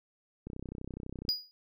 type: click train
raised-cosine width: 3 ms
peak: -27 dBFS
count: 27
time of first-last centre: 0.47-1.282 s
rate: 32 Hz
type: tone with exponential decay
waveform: triangle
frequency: 4908 Hz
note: D#8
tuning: 25 cents flat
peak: -23 dBFS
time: 1.29-1.51 s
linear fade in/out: 0 ms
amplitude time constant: 47 ms
effects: none